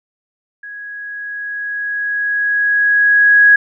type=tone with level ramp; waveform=sine; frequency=1661.2 Hz; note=G#6; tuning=in tune; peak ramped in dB=-28 to -4 dBFS; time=0.63-3.56 s; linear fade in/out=5 ms; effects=none